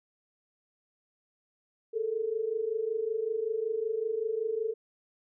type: tone pair together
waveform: sine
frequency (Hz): 426 / 451.3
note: G#4 / A4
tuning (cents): +44 / +44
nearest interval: minor second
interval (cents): 100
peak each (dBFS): -33 / -30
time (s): 1.93-4.74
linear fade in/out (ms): 20
effects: none